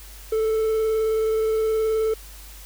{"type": "tone with vibrato", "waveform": "triangle", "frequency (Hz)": 440.1, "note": "A4", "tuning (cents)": 0, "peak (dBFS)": -17, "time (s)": [0.32, 2.14], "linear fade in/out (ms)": 5, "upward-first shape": "square", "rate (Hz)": 19, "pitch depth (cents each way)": 10, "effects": ["added 50 Hz sine -41 dBFS peak until 2.65 s", "white hiss -45 dBFS RMS until 2.65 s"]}